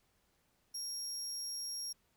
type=tone; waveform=30% pulse; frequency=5588 Hz; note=F8; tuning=in tune; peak=-35 dBFS; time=0.74-1.93 s; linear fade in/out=10 ms; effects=pink hiss -75 dBFS RMS until 2.16 s